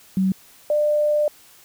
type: tone pair in turn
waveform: sine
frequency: 189.7 / 596.9 Hz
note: F#3 / D5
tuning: +43 / +28 cents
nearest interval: octave + minor sixth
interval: 1985 cents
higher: second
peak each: -16 dBFS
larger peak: neither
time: 0.17-0.32 / 0.7-1.28 s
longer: second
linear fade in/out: 2 ms
effects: white hiss -50 dBFS RMS until 1.64 s